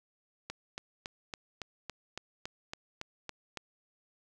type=click train; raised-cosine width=0.2 ms; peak=-21 dBFS; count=12; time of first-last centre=0.5-3.573 s; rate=3.58 Hz; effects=none